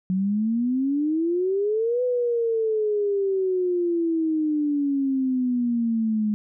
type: exponential two-way sweep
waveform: sine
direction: up then down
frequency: 183 to 502 to 209.4 Hz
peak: -20 dBFS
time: 0.1-6.34 s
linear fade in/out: 0 ms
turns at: 2.03 s
effects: none